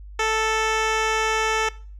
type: tone with low-pass filter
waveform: 10% pulse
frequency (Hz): 440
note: A4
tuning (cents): 0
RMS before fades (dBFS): -22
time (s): 0.19-1.69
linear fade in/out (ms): 5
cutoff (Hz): 5700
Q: 0.96
effects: noise-tail reverb RT60 0.4 s tail -20 dB re dry + added 50 Hz sine -37 dBFS peak until 1.99 s